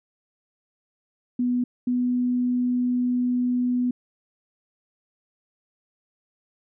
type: tone pair in turn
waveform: sine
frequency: 246.4 / 247.4 Hz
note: B3 / B3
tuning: -4 / +3 cents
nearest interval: unison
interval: 7 cents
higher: second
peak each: -20 dBFS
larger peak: neither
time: 1.39-1.64 / 1.87-3.91 s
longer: second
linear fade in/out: 5 ms
effects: none